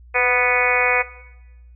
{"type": "harmonic tone with a mistuned harmonic", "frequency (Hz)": 246.9, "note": "B3", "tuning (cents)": 0, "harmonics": [2, 3, 4, 5, 6, 7, 8, 9, 10], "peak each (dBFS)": [-22, -25, -27, -27, -27, -25, -25, -21, -21], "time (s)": [0.14, 1.03], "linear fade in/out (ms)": 20, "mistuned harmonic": 2, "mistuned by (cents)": 19, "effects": ["noise-tail reverb RT60 1.0 s tail -17 dB re dry", "added 60 Hz sine -42 dBFS peak until 1.75 s"]}